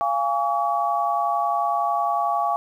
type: tone cluster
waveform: sine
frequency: 692 / 823 / 1135 Hz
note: F5 / G#5 / C#6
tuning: -16 / -16 / +41 cents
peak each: -24 dBFS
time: 0.01-2.56 s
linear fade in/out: 0 ms
effects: 9-bit